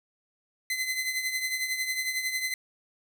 sawtooth tone with tremolo, 2042 Hz, C7, 43 cents flat, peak -22 dBFS, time 0.7-2.54 s, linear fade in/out 2 ms, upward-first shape triangle, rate 11 Hz, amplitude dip 65%, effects none

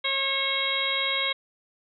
harmonic tone, 544 Hz, C#5, 33 cents flat, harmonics 1 / 2 / 3 / 4 / 5 / 6 / 7, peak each -35 / -34 / -37 / -28 / -39 / -30 / -29 dBFS, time 0.04-1.33 s, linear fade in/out 10 ms, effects none

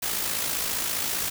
white noise with amplitude modulation, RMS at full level -26 dBFS, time 0.02-1.3 s, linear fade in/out 10 ms, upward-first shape sine, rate 55 Hz, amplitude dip 45%, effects none

